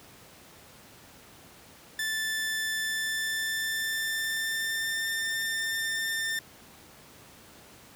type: tone with pitch glide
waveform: sawtooth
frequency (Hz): 1760 to 1797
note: A6 to A6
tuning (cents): 0 to +36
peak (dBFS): -25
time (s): 1.99-6.39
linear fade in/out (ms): 2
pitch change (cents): +36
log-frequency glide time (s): 2.81-5.08
effects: pink hiss -52 dBFS RMS until 7.95 s + high-pass 80 Hz 12 dB/octave